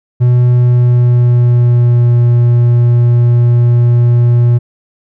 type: tone with pitch glide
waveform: triangle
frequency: 122.9 to 120.02 Hz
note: B2 to B2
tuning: -8 to -49 cents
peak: -3 dBFS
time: 0.2-4.59 s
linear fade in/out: 20 ms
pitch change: -41 cents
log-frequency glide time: 0.48-2.16 s
effects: none